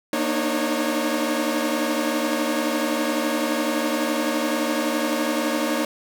sawtooth tone cluster, 236.3 / 298.5 / 310.3 / 550 Hz, A#3 / D4 / D#4 / C#5, +24 / +28 / -5 / -14 cents, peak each -23 dBFS, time 0.13-5.85 s, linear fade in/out 2 ms, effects none

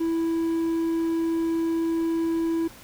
triangle tone, 329.6 Hz, E4, in tune, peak -20 dBFS, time 0-2.68 s, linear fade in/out 10 ms, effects pink hiss -47 dBFS RMS until 2.83 s

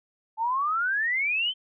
sine exponential sweep, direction up, 863 to 3141 Hz, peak -23 dBFS, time 0.37-1.54 s, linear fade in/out 50 ms, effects none

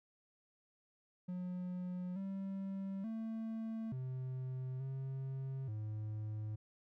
triangle tone with pitch steps, 180.5 / 194 / 223.4 / 129.2 / 133.8 / 107.3 Hz, F#3 / G3 / A3 / C3 / C3 / A2, -43 / -18 / +27 / -21 / +39 / -43 cents, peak -37 dBFS, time 1.28-6.56 s, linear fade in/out 10 ms, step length 880 ms, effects none

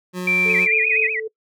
25% pulse tone, 181.2 Hz, F#3, 36 cents flat, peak -21 dBFS, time 0.13-0.68 s, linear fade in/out 50 ms
sine tone with pitch glide, 2349 to 2503 Hz, D7 to D#7, 0 to +10 cents, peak -16 dBFS, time 0.27-1.07 s, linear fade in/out 5 ms, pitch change +110 cents, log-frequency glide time 0.64-0.95 s
sine tone with tremolo, 440 Hz, A4, in tune, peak -23 dBFS, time 0.45-1.28 s, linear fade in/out 10 ms, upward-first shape triangle, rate 4 Hz, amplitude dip 65%
sine tone with vibrato, 2222 Hz, C#7, 4 cents sharp, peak -21 dBFS, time 0.48-1.2 s, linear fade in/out 5 ms, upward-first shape sine, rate 8.2 Hz, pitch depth 250 cents each way
effects noise-tail reverb RT60 0.1 s tail -23 dB re dry

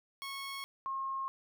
15% pulse / sine tone pair in turn, 1098 / 1075.4 Hz, C#6 / C6, -17 / +47 cents, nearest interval unison, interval 36 cents, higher first, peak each -33 / -34 dBFS, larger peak first, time 0.22-0.64 / 0.86-1.28 s, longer neither, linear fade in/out 0 ms, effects none

